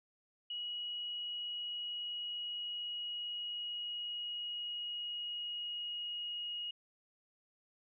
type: tone with pitch glide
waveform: sine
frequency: 2910 to 2883 Hz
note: F#7 to F#7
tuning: -29 to -46 cents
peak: -38 dBFS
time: 0.5-6.71 s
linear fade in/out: 5 ms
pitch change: -17 cents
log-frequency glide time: 1.04-6.48 s
effects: none